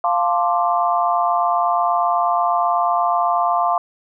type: chord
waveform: sine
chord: D minor seventh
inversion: first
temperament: equal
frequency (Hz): 698.5 / 880 / 1046.5 / 1174.7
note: F5 / A5 / C6 / D6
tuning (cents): 0 / 0 / 0 / 0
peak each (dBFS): -18 / -23 / -21 / -22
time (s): 0.04-3.78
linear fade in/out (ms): 2
effects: none